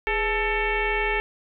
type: tone with frequency modulation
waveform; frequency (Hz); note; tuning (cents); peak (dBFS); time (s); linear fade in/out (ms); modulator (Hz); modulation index
sine; 1324; E6; +7; -21; 0.07-1.2; 0; 455; 2.8
effects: none